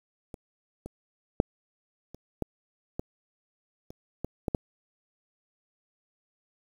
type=clicks; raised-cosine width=2 ms; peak=-26 / -25 / -6 / -30 / -15 / -18 / -30 / -18 / -14 / -12 dBFS; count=10; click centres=0.342 / 0.86 / 1.401 / 2.146 / 2.423 / 2.995 / 3.905 / 4.246 / 4.482 / 4.548 s; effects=8-bit